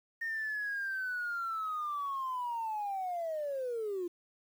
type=linear sweep; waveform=sine; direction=down; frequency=1840 to 340 Hz; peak=-32 dBFS; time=0.21-4.08 s; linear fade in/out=10 ms; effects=tanh soft clip ceiling -30 dBFS + 10-bit